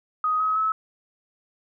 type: tone with pitch steps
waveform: sine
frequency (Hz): 1252 / 1273.9 / 1296.2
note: D#6 / D#6 / E6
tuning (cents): +10 / +40 / -30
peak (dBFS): -20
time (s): 0.24-0.72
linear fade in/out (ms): 2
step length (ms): 160
effects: none